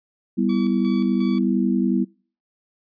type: chord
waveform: sine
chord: E minor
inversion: first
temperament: equal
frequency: 196 / 246.9 / 329.6 Hz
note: G3 / B3 / E4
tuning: 0 / 0 / 0 cents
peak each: -21 / -21 / -24 dBFS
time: 0.37-2.05 s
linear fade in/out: 20 ms
type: tone with tremolo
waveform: 15% pulse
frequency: 1141 Hz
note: C#6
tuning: 50 cents sharp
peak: -30 dBFS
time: 0.49-1.39 s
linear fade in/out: 5 ms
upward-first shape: square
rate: 2.8 Hz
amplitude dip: 65%
effects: noise-tail reverb RT60 0.4 s tail -24 dB re dry + resampled to 11025 Hz